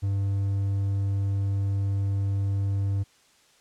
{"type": "tone", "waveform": "triangle", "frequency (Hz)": 98.8, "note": "G2", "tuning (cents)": 14, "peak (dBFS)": -21, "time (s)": [0.02, 3.04], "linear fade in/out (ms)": 20, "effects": ["white hiss -60 dBFS RMS until 3.6 s", "low-pass 8000 Hz 12 dB/octave"]}